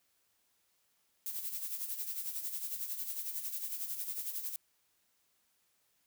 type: noise with tremolo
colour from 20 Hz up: violet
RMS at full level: -37 dBFS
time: 1.26-4.56 s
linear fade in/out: 0 ms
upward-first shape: sine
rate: 11 Hz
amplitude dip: 60%
effects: white hiss -75 dBFS RMS until 6.06 s